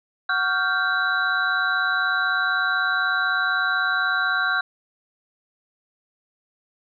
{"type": "tone cluster", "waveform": "sine", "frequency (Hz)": [741, 1125, 1401, 1561, 3936], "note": ["F#5", "C#6", "F6", "G6", "B7"], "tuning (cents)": [2, 25, 5, -8, -7], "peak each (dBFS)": [-31, -29, -23, -23, -31], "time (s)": [0.29, 4.61], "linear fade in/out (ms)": 5, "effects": []}